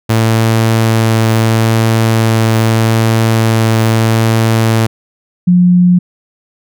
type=tone pair in turn; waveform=sawtooth / sine; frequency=112.4 / 178.42 Hz; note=A2 / F3; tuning=+37 / +37 cents; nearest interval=minor sixth; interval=800 cents; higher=second; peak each=-4 dBFS; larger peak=neither; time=0.09-4.87 / 5.47-5.99 s; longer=first; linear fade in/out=10 ms; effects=none